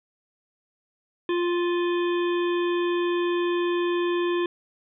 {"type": "harmonic tone with a mistuned harmonic", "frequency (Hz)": 349.2, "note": "F4", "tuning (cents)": 0, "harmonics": [1, 3, 5, 7, 9, 10], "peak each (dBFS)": [-22, -32, -36, -39, -41, -42], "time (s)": [1.29, 4.46], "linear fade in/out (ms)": 2, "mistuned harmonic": 7, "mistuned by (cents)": 30, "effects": []}